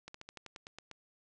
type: slowing click train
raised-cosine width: 0.2 ms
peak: -29 dBFS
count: 10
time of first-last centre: 0.08-0.913 s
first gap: 64 ms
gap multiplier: 1.09
effects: resampled to 22050 Hz